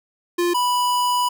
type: tone pair in turn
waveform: square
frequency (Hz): 349.2 / 985.1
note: F4 / B5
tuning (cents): 0 / -5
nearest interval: octave + tritone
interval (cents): 1795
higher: second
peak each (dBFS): -18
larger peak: neither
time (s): 0.38-0.54 / 0.54-1.29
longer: second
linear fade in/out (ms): 10
effects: none